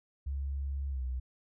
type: tone with pitch glide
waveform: sine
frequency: 69.1 to 63.36 Hz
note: C#2 to B1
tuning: -5 to +45 cents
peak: -32 dBFS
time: 0.26-1.2 s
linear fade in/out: 10 ms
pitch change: -150 cents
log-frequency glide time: 0.9-1.02 s
effects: none